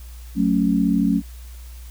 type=chord; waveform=sine; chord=F# minor; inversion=none; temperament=just; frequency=185 / 222 / 277.5 Hz; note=F#3 / A3 / C#4; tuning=0 / +16 / +2 cents; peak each=-20 dBFS; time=0.35-1.22 s; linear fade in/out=50 ms; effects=added 60 Hz sine -35 dBFS peak until 1.9 s + white hiss -49 dBFS RMS until 1.9 s